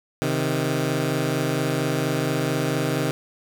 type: tone pair together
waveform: 15% pulse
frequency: 131.95 / 156.3 Hz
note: C3 / D#3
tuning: +15 / +8 cents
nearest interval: minor third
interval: 293 cents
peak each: -18 dBFS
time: 0.22-3.11 s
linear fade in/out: 0 ms
effects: none